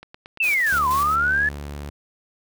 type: click train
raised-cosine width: 0.3 ms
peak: -24 dBFS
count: 7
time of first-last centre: 0.03-0.717 s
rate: 8.73 Hz
type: linear two-way sweep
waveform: sine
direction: down then up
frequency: 2716 to 987.8 to 1742 Hz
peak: -17 dBFS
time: 0.4-1.49 s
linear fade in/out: 5 ms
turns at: 0.88 s
type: noise with tremolo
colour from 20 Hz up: white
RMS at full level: -33 dBFS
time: 0.42-1.16 s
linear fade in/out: 20 ms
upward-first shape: square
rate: 4.1 Hz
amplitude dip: 55%
type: tone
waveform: sawtooth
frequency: 72.3 Hz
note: D2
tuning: 27 cents flat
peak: -27 dBFS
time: 0.72-1.9 s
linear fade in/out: 5 ms
effects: none